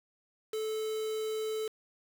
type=tone with quantisation; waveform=triangle; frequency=435.7 Hz; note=A4; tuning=17 cents flat; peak=-30 dBFS; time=0.53-1.68 s; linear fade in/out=5 ms; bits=7; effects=none